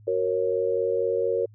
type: chord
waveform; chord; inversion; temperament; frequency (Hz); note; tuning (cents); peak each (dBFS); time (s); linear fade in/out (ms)
sine; F# major; none; equal with one note detuned; 370 / 466.2 / 550.5; F#4 / A#4 / C#5; 0 / 0 / -12; -29 / -24 / -27; 0.07-1.46; 10
effects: added 106 Hz sine -48 dBFS peak until 1.54 s